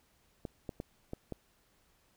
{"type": "clicks", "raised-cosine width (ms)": 2, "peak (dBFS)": -25, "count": 5, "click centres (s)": [0.452, 0.692, 0.801, 1.134, 1.323], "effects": ["pink hiss -70 dBFS RMS until 2.16 s"]}